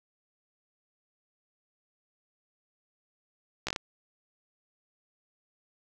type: slowing click train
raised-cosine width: 0.2 ms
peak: -14 dBFS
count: 5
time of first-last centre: 3.67-3.762 s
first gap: 15 ms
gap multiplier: 1.29
effects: none

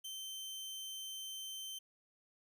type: tone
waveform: sawtooth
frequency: 3100 Hz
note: G7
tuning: 20 cents flat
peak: -40 dBFS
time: 0.04-1.79 s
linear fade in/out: 10 ms
effects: none

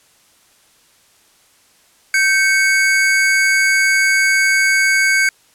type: tone pair together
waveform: square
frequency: 1555 / 2217 Hz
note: G6 / C#7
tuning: -14 / 0 cents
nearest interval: tritone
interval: 614 cents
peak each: -15 dBFS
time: 2.14-5.29 s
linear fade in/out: 2 ms
effects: white hiss -53 dBFS RMS until 5.54 s + low-pass 11000 Hz 12 dB/octave

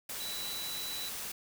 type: tone in noise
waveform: sine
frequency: 3951 Hz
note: B7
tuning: in tune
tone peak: -39 dBFS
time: 0.2-1.09 s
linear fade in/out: 5 ms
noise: white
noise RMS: -40 dBFS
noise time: 0.09-1.32 s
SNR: -2 dB
effects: none

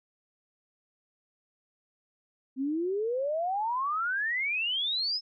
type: exponential sweep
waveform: sine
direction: up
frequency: 255.2 to 5274 Hz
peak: -27 dBFS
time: 2.56-5.21 s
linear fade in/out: 50 ms
effects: none

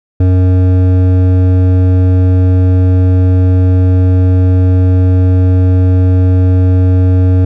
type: tone with hard clipping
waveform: sine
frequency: 92 Hz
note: F#2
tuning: 9 cents flat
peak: -7 dBFS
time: 0.2-7.45 s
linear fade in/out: 5 ms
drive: 11 dB
effects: none

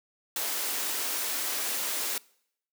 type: high-pass noise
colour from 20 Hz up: white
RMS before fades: -31 dBFS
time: 0.36-2.18 s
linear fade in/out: 2 ms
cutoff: 260 Hz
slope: 24 dB/octave
effects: noise-tail reverb RT60 0.7 s tail -24 dB re dry

